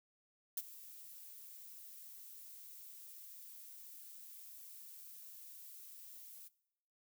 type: noise with ADSR envelope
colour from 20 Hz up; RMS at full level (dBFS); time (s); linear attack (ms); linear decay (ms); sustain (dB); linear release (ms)
violet; -37; 0.57-6.49; 6; 39; -17; 22
effects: noise-tail reverb RT60 0.8 s tail -21 dB re dry